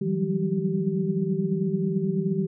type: tone cluster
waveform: sine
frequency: 159 / 176.3 / 190.1 / 199.3 / 386.6 Hz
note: D#3 / F3 / F#3 / G3 / G4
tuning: +38 / +17 / +47 / +29 / -24 cents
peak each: -29 dBFS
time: 0.01-2.47 s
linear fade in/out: 10 ms
effects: none